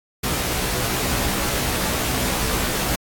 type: noise with comb filter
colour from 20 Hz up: pink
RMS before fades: -23 dBFS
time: 0.23-2.96 s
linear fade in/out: 10 ms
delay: 16 ms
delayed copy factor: +0.9
effects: AAC 64 kbps